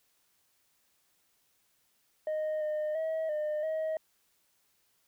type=tone with pitch steps; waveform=sine; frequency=619 / 610 / 640 / 606 / 633 Hz; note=D#5 / D#5 / D#5 / D#5 / D#5; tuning=-9 / -34 / +49 / -46 / +30 cents; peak=-27 dBFS; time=2.27-3.97 s; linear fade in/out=2 ms; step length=340 ms; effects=tanh soft clip ceiling -29 dBFS + white hiss -72 dBFS RMS until 5.07 s